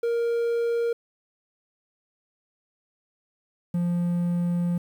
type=tone pair in turn; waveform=triangle; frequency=468 / 174.19 Hz; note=A#4 / F3; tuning=+7 / -4 cents; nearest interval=octave + perfect fourth; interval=1711 cents; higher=first; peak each=-20 dBFS; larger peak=neither; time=0.03-0.93 / 3.74-4.78 s; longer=second; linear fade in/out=5 ms; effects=9-bit